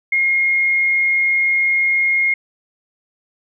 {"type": "tone", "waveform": "sine", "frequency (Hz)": 2143, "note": "C7", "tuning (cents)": 41, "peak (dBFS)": -13, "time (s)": [0.12, 2.34], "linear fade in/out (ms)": 5, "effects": []}